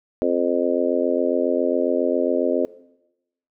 harmonic tone, 87.31 Hz, F2, in tune, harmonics 3 / 4 / 5 / 6 / 7, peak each -24 / -24 / -24 / -24 / -24 dBFS, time 0.22-2.65 s, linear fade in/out 0 ms, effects noise-tail reverb RT60 0.9 s tail -20 dB re dry

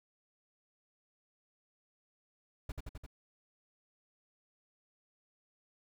brown noise with echo, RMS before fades -38 dBFS, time 2.69-2.72 s, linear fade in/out 5 ms, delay 86 ms, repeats 4, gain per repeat -2 dB, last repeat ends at 3.064 s, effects none

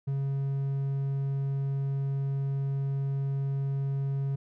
triangle tone, 137.6 Hz, C#3, 12 cents flat, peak -25 dBFS, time 0.07-4.36 s, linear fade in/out 10 ms, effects none

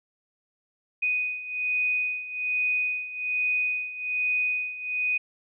sine beating tone pair, 2489 / 2490.2 Hz, D#7 / D#7, 0 / +1 cents, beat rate 1.2 Hz, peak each -30 / -26 dBFS, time 1.02-5.18 s, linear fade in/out 10 ms, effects none

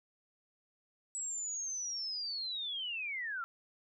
sine linear sweep, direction down, 7830 to 1317 Hz, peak -36 dBFS, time 1.15-3.44 s, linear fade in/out 0 ms, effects none

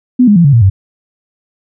sine tone with pitch steps, 250 / 206.6 / 170.76 / 141.12 / 116.63 / 96.39 Hz, B3 / G#3 / F3 / C#3 / A#2 / G2, +21 / -9 / -39 / +31 / +1 / -29 cents, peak -3 dBFS, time 0.19-0.7 s, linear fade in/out 10 ms, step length 85 ms, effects none

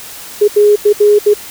sine tone bursts at uneven times, 415.3 Hz, G#4, in tune, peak -4 dBFS, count 5, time 0.41-0.48 / 0.56-0.76 / 0.85-0.93 / 1-1.19 / 1.26-1.34 s, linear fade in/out 10 ms, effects white hiss -30 dBFS RMS until 1.5 s

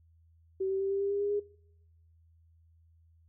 sine tone with pitch steps, 382.3 / 386.3 / 390.3 / 394.4 / 398.5 / 402.7 / 406.9 / 411.2 Hz, G4 / G4 / G4 / G4 / G4 / G4 / G#4 / G#4, -43 / -25 / -8 / +11 / +28 / +47 / -35 / -17 cents, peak -28 dBFS, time 0.6-1.4 s, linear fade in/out 10 ms, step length 100 ms, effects noise-tail reverb RT60 0.8 s tail -22 dB re dry + added 82 Hz sine -60 dBFS peak until 3.28 s

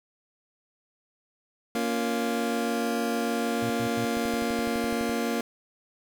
25% pulse chord, Bb minor, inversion none, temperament just, 233.1 / 279.7 / 349.6 Hz, Bb3 / Db4 / F4, 0 / +16 / +2 cents, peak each -24 / -29 / -30 dBFS, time 1.75-5.41 s, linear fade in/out 2 ms
sine tone bursts, 118.7 Hz, A#2, 32 cents sharp, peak -33 dBFS, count 3, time 3.62-4.05 s, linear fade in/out 5 ms, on 80 ms, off 95 ms
click train, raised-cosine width 5 ms, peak -30 dBFS, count 12, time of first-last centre 4.17-5.094 s, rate 11.9 Hz
effects none

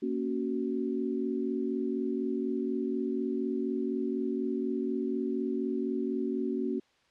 sine chord, F# major, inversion first, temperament equal with one note detuned, 233.1 / 277.2 / 372.6 Hz, A#3 / C#4 / F#4, 0 / 0 / +12 cents, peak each -33 dBFS, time 0.02-6.8 s, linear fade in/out 10 ms, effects white hiss -67 dBFS RMS until 7.1 s + low-pass 4000 Hz 12 dB/octave

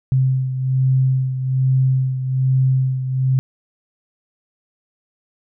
sine beating tone pair, 130.81 / 132.01 Hz, C3 / C3, 0 / +16 cents, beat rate 1.2 Hz, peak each -15 / -22 dBFS, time 0.12-3.39 s, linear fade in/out 0 ms, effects none

